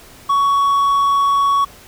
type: tone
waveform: triangle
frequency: 1119 Hz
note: C#6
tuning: 16 cents sharp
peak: -10 dBFS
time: 0.29-1.65 s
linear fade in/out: 10 ms
effects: pink hiss -42 dBFS RMS until 1.87 s